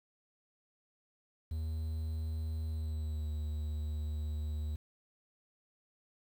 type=tone with pitch glide; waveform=triangle; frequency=79.2 to 76.37 Hz; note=D#2 to D#2; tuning=+31 to -32 cents; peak=-32 dBFS; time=1.51-4.76 s; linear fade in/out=5 ms; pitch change=-63 cents; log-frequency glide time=2.66-3.31 s; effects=10-bit